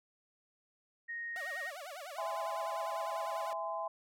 sine tone, 1864.7 Hz, A#6, in tune, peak -38 dBFS, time 1.08-1.71 s, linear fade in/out 20 ms
sawtooth tone with vibrato, 650 Hz, E5, 24 cents flat, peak -40 dBFS, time 1.36-3.53 s, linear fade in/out 0 ms, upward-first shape sine, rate 10 Hz, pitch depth 270 cents each way
sine chord, E augmented, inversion none, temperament just, 659.3 / 824.1 / 1030.1 Hz, E5 / G#5 / B#5, 0 / -14 / -27 cents, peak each -39 / -41 / -39 dBFS, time 2.18-3.88 s, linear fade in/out 5 ms
effects none

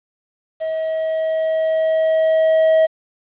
triangle tone with level ramp, 639 Hz, D#5, 46 cents sharp, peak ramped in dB -18 to -8 dBFS, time 0.6-2.87 s, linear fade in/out 20 ms, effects resampled to 8000 Hz + 8-bit

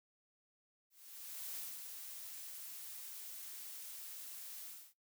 blue noise with ADSR envelope, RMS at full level -44 dBFS, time 0.9-4.94 s, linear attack 660 ms, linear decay 220 ms, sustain -5 dB, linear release 270 ms, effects noise-tail reverb RT60 0.2 s tail -25 dB re dry

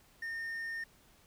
triangle tone, 1825 Hz, A#6, 37 cents flat, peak -35 dBFS, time 0.22-0.84 s, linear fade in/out 5 ms, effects pink hiss -64 dBFS RMS until 1.26 s

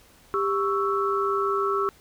sine tone cluster, 396.5 / 1114 / 1321 Hz, G4 / C#6 / E6, +20 / +8 / +3 cents, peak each -25 / -28 / -26 dBFS, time 0.34-1.89 s, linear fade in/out 0 ms, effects pink hiss -55 dBFS RMS until 2 s

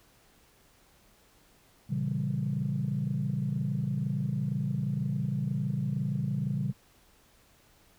sine chord, A# diminished seventh, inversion none, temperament equal, 116.54 / 138.59 / 164.81 / 196 Hz, A#2 / C#3 / E3 / G3, 0 / 0 / 0 / 0 cents, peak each -35 / -30 / -35 / -33 dBFS, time 1.89-6.73 s, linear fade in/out 20 ms, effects tanh soft clip ceiling -20 dBFS + pink hiss -62 dBFS RMS until 7.98 s

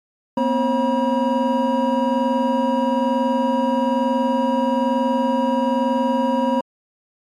triangle tone cluster, 237.4 / 258.5 / 537 / 963 Hz, A#3 / C4 / C5 / B5, +32 / -21 / +45 / -44 cents, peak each -20 dBFS, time 0.37-6.61 s, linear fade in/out 5 ms, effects MP3 64 kbps

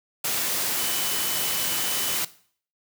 sine tone in noise, 3010 Hz, F#7, 29 cents sharp, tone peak -34 dBFS, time 0.79-2.17 s, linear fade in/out 5 ms, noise white, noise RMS -26 dBFS, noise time 0.24-2.25 s, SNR -11 dB, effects noise-tail reverb RT60 0.5 s tail -17 dB re dry + high-pass 100 Hz 12 dB/octave

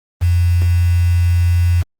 sine tone with quantisation, 87.31 Hz, F2, in tune, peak -10 dBFS, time 0.21-1.83 s, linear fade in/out 20 ms, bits 5, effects Opus 24 kbps

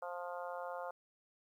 harmonic tone, 176.2 Hz, F3, 16 cents sharp, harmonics 3 / 4 / 5 / 6 / 7 / 8, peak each -44 / -46 / -48 / -50 / -51 / -52 dBFS, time 0.02-0.91 s, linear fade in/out 5 ms, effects 12-bit

